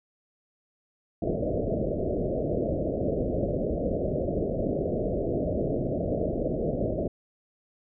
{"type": "low-pass noise", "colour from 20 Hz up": "white", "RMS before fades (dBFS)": -28, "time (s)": [1.22, 7.08], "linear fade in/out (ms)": 5, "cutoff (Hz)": 650, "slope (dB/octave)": 96, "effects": []}